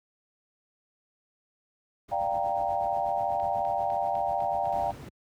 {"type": "noise with tremolo", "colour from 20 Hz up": "brown", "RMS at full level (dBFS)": -40, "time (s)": [2.08, 4.88], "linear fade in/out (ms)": 10, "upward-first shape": "sine", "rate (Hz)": 8.2, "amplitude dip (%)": 65}
{"type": "chord", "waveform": "sine", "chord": "G minor seventh", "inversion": "second", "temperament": "equal", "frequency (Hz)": [587.3, 698.5, 784, 932.3], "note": ["D5", "F5", "G5", "Bb5"], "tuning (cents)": [0, 0, 0, 0], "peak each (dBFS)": [-33, -30, -29, -34], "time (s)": [2.11, 4.92], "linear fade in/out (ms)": 20}
{"type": "click train", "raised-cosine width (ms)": 0.3, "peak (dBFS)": -33, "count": 7, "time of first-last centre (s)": [3.4, 4.908], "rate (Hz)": 3.98}
{"type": "noise", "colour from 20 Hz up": "brown", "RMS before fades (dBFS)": -39, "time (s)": [4.72, 5.09], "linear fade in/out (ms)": 5}
{"effects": ["high-pass 80 Hz 12 dB/octave"]}